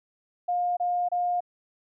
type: tone bursts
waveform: sine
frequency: 710 Hz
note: F5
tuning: 28 cents sharp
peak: -23 dBFS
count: 3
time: 0.48-1.406 s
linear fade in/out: 10 ms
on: 290 ms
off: 28 ms
effects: none